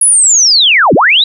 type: linear two-way sweep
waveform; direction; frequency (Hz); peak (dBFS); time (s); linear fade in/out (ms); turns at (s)
sine; down then up; 10580 to 124.9 to 3996; -4; 0.01-1.24; 5; 0.94
effects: none